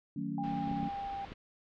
sine chord, D# half-diminished seventh, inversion none, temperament just, 155.56 / 186.68 / 224 / 280 Hz, D#3 / F#3 / A3 / C#4, 0 / +16 / +31 / +18 cents, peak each -41 / -40 / -39 / -38 dBFS, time 0.16-0.89 s, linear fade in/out 5 ms
sine tone with pitch glide, 803 to 792.9 Hz, G5 to G5, +41 to +20 cents, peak -36 dBFS, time 0.38-1.25 s, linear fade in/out 2 ms, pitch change -21 cents, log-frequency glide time 0.75-1.07 s
pink low-pass noise, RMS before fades -50 dBFS, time 0.43-1.34 s, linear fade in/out 10 ms, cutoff 3800 Hz, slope 24 dB/octave
clicks, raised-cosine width 3 ms, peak -32 dBFS, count 4, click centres 0.678 / 0.714 / 0.831 / 1.32 s
effects none

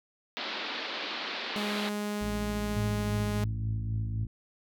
white band-pass noise, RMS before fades -36 dBFS, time 0.37-1.89 s, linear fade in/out 0 ms, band 210 to 4400 Hz, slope 48 dB/octave
sawtooth tone, 207.7 Hz, G#3, in tune, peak -27 dBFS, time 1.56-3.44 s, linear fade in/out 0 ms
harmonic tone, 55.4 Hz, A1, 13 cents sharp, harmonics 1 / 2 / 3 / 4 / 5 / 6, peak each -36 / -41 / -46 / -45 / -51 / -56 dBFS, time 2.21-4.27 s, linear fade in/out 5 ms
sine tone with pitch glide, 109 to 107 Hz, A2 to A2, -16 to -48 cents, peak -30 dBFS, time 2.76-4.25 s, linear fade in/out 10 ms, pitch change -32 cents, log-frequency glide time 2.91-3.13 s
effects none

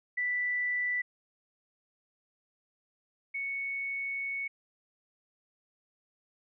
sine tone pair in turn, 1975.5 / 2217 Hz, B6 / C#7, 0 / 0 cents, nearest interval major second, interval 200 cents, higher second, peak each -28 / -32 dBFS, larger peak first, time 0.17-1.02 / 3.34-4.48 s, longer second, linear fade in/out 10 ms, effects none

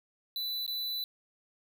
square tone with dropouts, 3984 Hz, B7, 14 cents sharp, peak -33 dBFS, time 0.36-1.04 s, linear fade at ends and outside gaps 1 ms, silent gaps 0.664-0.678 s, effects none

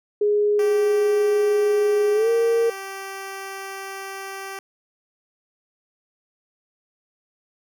sine tone with pitch glide, 415.3 to 460.8 Hz, G#4 to A#4, 0 to -20 cents, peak -16 dBFS, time 0.21-2.7 s, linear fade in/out 5 ms, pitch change +180 cents, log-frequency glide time 2.14-2.29 s
10% pulse tone, 389 Hz, G4, 13 cents flat, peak -23 dBFS, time 0.59-4.59 s, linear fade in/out 2 ms
effects none

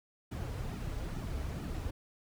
brown noise with flanger, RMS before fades -38 dBFS, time 0.31-1.91 s, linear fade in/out 10 ms, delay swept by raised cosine 1.8 to 5.7 ms, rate 2.3 Hz, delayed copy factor -0.7, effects none

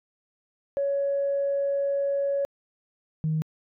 sine tone pair in turn, 559 / 156.86 Hz, C#5 / D#3, +14 / +14 cents, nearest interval octave + minor seventh, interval 2200 cents, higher first, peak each -22 dBFS, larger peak neither, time 0.77-2.45 / 3.24-3.42 s, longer first, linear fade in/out 0 ms, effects tanh soft clip ceiling -18 dBFS

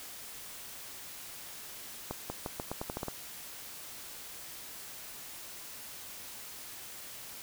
accelerating click train, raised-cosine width 1 ms, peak -21 dBFS, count 10, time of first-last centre 2.11-3.083 s, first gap 190 ms, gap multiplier 0.85, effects white hiss -46 dBFS RMS until 7.42 s

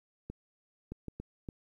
clicks, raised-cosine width 3 ms, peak -27 dBFS, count 5, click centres 0.3 / 0.92 / 1.083 / 1.2 / 1.488 s, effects 11-bit

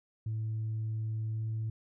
sine tone with pitch glide, 110 to 110.64 Hz, A2 to A2, 0 to +10 cents, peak -30 dBFS, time 0.26-1.7 s, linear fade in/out 5 ms, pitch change +10 cents, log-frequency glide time 1.31-1.43 s, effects tanh soft clip ceiling -29 dBFS

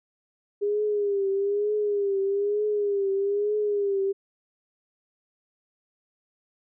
sine tone with vibrato, 405.7 Hz, G#4, 41 cents flat, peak -22 dBFS, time 0.61-4.13 s, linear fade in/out 20 ms, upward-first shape triangle, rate 1.1 Hz, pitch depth 78 cents each way, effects none

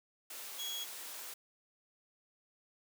white high-pass noise, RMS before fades -46 dBFS, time 0.3-1.34 s, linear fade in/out 5 ms, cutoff 380 Hz, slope 12 dB/octave
35% pulse tone, 3322 Hz, G#7, in tune, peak -37 dBFS, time 0.58-0.85 s, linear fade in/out 20 ms
effects none

